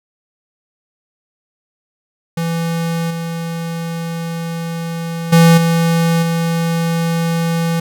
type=tone with level steps; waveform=square; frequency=166.6 Hz; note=E3; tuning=19 cents sharp; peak=-17 / -21 / -6 / -12 / -15 dBFS; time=2.37-7.8 s; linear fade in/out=5 ms; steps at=3.1 / 5.32 / 5.57 / 6.22 s; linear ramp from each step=10 ms; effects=none